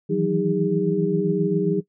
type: tone cluster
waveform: sine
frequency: 160.5 / 168 / 186.9 / 313.5 / 404.9 Hz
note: E3 / E3 / F#3 / D#4 / G#4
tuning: -46 / +33 / +18 / +13 / -44 cents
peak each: -28 / -26 / -24 / -27 / -23 dBFS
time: 0.09-1.81 s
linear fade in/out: 20 ms
effects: noise-tail reverb RT60 0.1 s tail -17 dB re dry